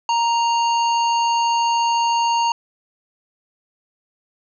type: harmonic tone with a mistuned harmonic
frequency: 933 Hz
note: A#5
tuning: 1 cent sharp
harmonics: 1 / 3 / 5 / 7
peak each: -16 / -26 / -30 / -33 dBFS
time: 0.09-2.52 s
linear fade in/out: 2 ms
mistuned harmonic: 5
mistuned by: -65 cents
effects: none